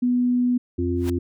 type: tone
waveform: sine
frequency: 246.5 Hz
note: B3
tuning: 3 cents flat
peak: -17 dBFS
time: 0.02-0.58 s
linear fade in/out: 10 ms
type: harmonic tone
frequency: 87.5 Hz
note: F2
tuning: 4 cents sharp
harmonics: 1 / 3 / 4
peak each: -25 / -25 / -25 dBFS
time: 0.78-1.19 s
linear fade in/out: 10 ms
type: noise with exponential growth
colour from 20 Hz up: pink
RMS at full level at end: -31 dBFS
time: 0.95-1.1 s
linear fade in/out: 5 ms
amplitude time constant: 31 ms
effects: none